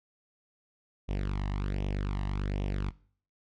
sawtooth tone with flanger, 49.01 Hz, G1, in tune, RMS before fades -31 dBFS, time 1.08-2.91 s, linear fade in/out 20 ms, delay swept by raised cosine 0.33 to 1.05 ms, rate 1.3 Hz, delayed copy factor +0.75, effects noise-tail reverb RT60 0.5 s tail -21 dB re dry + low-pass 4000 Hz 12 dB/octave

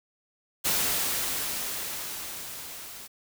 white noise with level ramp, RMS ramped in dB -25 to -43 dBFS, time 0.64-3.08 s, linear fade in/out 20 ms, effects none

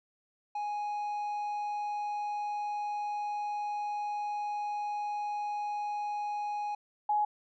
triangle / sine tone pair in turn, 830.6 / 837.8 Hz, G#5 / G#5, 0 / +15 cents, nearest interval unison, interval 15 cents, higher second, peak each -30 / -25 dBFS, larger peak second, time 0.55-6.75 / 7.09-7.25 s, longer first, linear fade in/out 5 ms, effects resampled to 16000 Hz

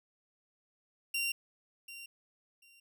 sawtooth tone with echo, 2764 Hz, F7, 19 cents flat, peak -28 dBFS, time 1.14-1.32 s, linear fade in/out 5 ms, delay 740 ms, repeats 2, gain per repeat -14 dB, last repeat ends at 2.8 s, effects none

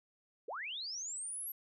sine linear sweep, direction up, 370 to 11840 Hz, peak -39 dBFS, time 0.48-1.52 s, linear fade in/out 5 ms, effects none

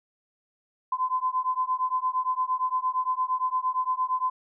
sine beating tone pair, 1018 / 1026.7 Hz, C6 / C6, -48 / -33 cents, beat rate 8.7 Hz, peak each -27 dBFS, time 0.92-4.3 s, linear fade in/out 5 ms, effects none

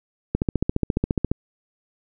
click train, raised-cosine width 3 ms, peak -7 dBFS, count 15, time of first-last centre 0.35-1.316 s, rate 14.5 Hz, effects none

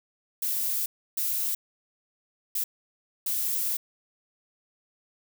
violet noise bursts at uneven times, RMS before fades -28 dBFS, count 4, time 0.42-0.86 / 1.17-1.55 / 2.55-2.64 / 3.26-3.77 s, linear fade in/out 5 ms, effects none

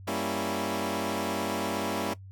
15% pulse chord, G diminished seventh, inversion none, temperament equal, 196 / 233.1 / 277.2 / 329.6 Hz, G3 / Bb3 / Db4 / Fb4, 0 / 0 / 0 / 0 cents, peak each -28 dBFS, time 0.07-2.14 s, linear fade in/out 10 ms, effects noise-tail reverb RT60 0.1 s tail -18 dB re dry + added 96 Hz sine -43 dBFS peak until 2.31 s

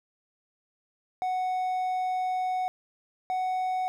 triangle tone pair in turn, 740 / 742.6 Hz, F#5 / F#5, 0 / +6 cents, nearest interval unison, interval 6 cents, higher second, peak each -24 dBFS, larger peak neither, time 1.22-2.68 / 3.3-3.88 s, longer first, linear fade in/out 0 ms, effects none

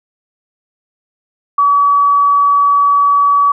sine tone, 1140 Hz, C#6, 48 cents sharp, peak -7 dBFS, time 1.58-3.52 s, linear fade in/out 5 ms, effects none

